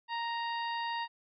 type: harmonic tone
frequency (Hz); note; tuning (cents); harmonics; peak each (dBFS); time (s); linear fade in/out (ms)
932.3; A#5; 0; 1 / 2 / 3 / 4 / 5; -34 / -40 / -44 / -46 / -48; 0.08-1.08; 50
effects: none